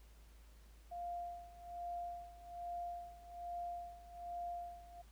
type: tone with tremolo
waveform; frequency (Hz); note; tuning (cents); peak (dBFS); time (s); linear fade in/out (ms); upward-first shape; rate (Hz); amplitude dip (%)
sine; 698.5; F5; 0; -40; 0.91-5.02; 10; sine; 1.2; 85
effects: added 54 Hz sine -58 dBFS peak until 5.11 s + pink hiss -69 dBFS RMS until 5.11 s